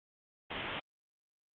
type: low-pass noise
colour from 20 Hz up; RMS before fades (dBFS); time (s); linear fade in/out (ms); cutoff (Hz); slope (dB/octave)
white; -39; 0.5-0.8; 10; 3400; 96
effects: Opus 24 kbps

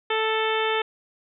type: harmonic tone with a mistuned harmonic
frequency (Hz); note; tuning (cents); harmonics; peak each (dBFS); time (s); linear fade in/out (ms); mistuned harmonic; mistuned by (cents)
440; A4; 0; 1 / 2 / 3 / 4 / 5 / 6 / 7 / 8; -25 / -28 / -30 / -31 / -32 / -33 / -33 / -34; 0.1-0.82; 5; 8; +19
effects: none

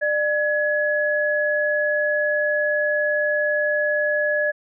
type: tone pair together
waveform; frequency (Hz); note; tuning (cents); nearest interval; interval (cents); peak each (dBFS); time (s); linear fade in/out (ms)
sine; 598 / 1689.7; D5 / G#6; +31 / +29; octave + tritone; 1798; -21; 0.01-4.52; 20
effects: none

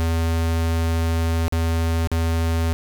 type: tone with dropouts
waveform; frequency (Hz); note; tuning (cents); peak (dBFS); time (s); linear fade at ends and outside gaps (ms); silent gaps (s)
square; 82.41; E2; 0; -19; 0-2.73; 0; 1.481-1.524 / 2.073-2.116
effects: none

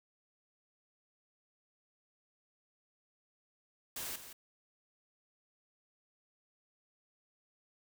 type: noise with echo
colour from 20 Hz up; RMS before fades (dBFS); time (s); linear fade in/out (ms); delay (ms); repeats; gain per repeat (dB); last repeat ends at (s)
white; -41; 3.96-4.16; 5; 170; 1; -10; 4.33
effects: none

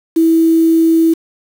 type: tone with quantisation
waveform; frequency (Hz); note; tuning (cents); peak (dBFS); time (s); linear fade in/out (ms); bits
sine; 326.9; E4; -14; -7; 0.16-1.14; 10; 5
effects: none

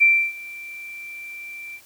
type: tone with ADSR envelope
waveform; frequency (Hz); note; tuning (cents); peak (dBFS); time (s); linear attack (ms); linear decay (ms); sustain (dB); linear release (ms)
sine; 2349; D7; 0; -10; 0-1.81; 22; 300; -23; 64
effects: white hiss -51 dBFS RMS until 1.85 s

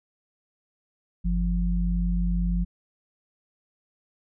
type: tone pair together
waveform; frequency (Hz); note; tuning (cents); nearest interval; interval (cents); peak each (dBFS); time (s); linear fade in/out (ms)
sine; 49 / 174.61; G1 / F3; 0 / 0; octave + minor seventh; 2200; -23 / -26; 1.24-2.65; 20
effects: none

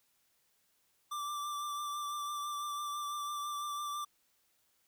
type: tone with vibrato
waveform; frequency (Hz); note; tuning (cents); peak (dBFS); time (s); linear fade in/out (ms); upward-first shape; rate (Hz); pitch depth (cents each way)
square; 1174.7; D6; 0; -37; 1.11-4.05; 10; triangle; 6; 25
effects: white hiss -74 dBFS RMS until 4.87 s

